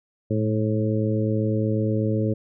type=harmonic tone with a mistuned harmonic; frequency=108.1 Hz; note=A2; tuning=30 cents flat; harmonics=1 / 2 / 3 / 4 / 5; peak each=-23 / -26 / -28 / -29 / -30 dBFS; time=0.3-2.34 s; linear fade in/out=10 ms; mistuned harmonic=1; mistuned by=+46 cents; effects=none